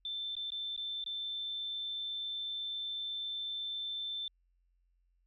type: tone with dropouts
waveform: sine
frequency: 3546 Hz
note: A7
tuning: 13 cents sharp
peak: -36 dBFS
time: 0.05-4.28 s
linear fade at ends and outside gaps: 2 ms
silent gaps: 0.353-0.366 / 0.504-0.519 / 0.764-0.776 / 1.041-1.062 s
effects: added 44 Hz sine -70 dBFS peak until 5.26 s